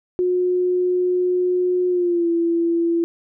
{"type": "tone with pitch glide", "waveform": "sine", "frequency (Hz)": [361.5, 337.3], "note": ["F#4", "E4"], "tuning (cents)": [-40, 40], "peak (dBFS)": -16, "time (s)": [0.19, 3.04], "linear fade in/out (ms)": 0, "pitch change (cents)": -120, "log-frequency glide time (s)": [1.89, 2.29], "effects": []}